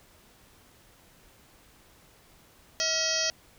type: harmonic tone with a mistuned harmonic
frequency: 641 Hz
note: E5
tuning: 49 cents flat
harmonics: 1 / 2 / 3 / 4 / 5 / 6 / 7 / 8 / 9 / 10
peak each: -34 / -39 / -35 / -38 / -35 / -43 / -32 / -32 / -31 / -39 dBFS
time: 2.8-3.3 s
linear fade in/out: 0 ms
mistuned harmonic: 2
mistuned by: +140 cents
effects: pink hiss -58 dBFS RMS until 3.58 s